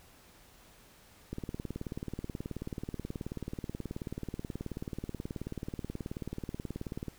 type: click train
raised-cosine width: 3 ms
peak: -24 dBFS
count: 108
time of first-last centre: 1.33-7.083 s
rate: 18.6 Hz
effects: pink hiss -59 dBFS RMS until 7.18 s